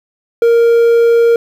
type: tone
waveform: triangle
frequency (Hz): 466.2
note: A#4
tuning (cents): 0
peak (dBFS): -4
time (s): 0.42-1.36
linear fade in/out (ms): 2
effects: 7-bit